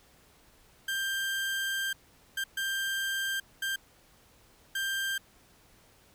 30% pulse tone bursts at uneven times, 1582 Hz, G6, 15 cents sharp, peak -27 dBFS, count 5, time 0.88-1.93 / 2.37-2.44 / 2.57-3.4 / 3.62-3.76 / 4.75-5.18 s, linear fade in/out 5 ms, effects pink hiss -61 dBFS RMS until 6.14 s

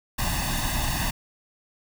pink noise with comb filter, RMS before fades -26 dBFS, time 0.18-1.11 s, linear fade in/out 10 ms, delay 1.1 ms, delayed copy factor +0.9, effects none

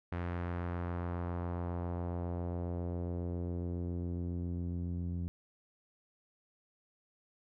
sawtooth tone with low-pass filter sweep, 87.31 Hz, F2, in tune, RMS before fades -37 dBFS, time 0.12-5.28 s, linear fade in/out 0 ms, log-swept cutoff 1900 to 200 Hz, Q 1.3, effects none

